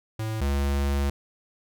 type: tone pair in turn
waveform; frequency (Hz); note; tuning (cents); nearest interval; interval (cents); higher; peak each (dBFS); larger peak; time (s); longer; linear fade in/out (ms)
square; 110 / 70.04; A2 / C#2; 0 / +18; minor sixth; 782; first; -28 / -23; second; 0.19-0.41 / 0.41-1.1; second; 5
effects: none